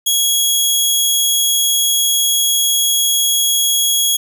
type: tone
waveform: 15% pulse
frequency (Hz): 3322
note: G#7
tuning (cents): 0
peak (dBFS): -5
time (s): 0.06-4.17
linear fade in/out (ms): 10
effects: none